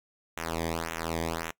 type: tone with flanger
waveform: sawtooth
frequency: 82.41 Hz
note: E2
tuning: in tune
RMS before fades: -33 dBFS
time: 0.37-1.51 s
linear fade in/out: 5 ms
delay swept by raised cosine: 0.21 to 0.74 ms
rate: 1.8 Hz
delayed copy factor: -1
effects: noise-tail reverb RT60 0.1 s tail -23 dB re dry